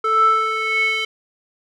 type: tone with band-pass filter sweep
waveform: square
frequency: 440 Hz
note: A4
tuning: in tune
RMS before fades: -18 dBFS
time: 0.04-1.05 s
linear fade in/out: 5 ms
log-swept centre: 1100 to 2700 Hz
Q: 6.2
effects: none